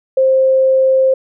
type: tone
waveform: sine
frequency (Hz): 527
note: C5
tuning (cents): +12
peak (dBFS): -8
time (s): 0.17-1.14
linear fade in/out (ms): 5
effects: none